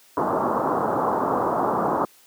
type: low-pass noise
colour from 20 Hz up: white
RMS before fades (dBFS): -22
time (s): 0.17-2.05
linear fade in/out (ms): 2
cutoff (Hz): 1200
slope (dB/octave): 48
effects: white hiss -54 dBFS RMS until 2.26 s + high-pass 200 Hz 12 dB/octave